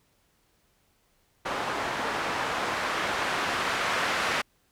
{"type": "noise with low-pass filter sweep", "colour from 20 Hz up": "blue", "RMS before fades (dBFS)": -29, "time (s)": [1.45, 4.42], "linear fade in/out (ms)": 10, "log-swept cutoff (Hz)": [1000, 1600], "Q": 0.84, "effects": ["pink hiss -68 dBFS RMS until 4.71 s"]}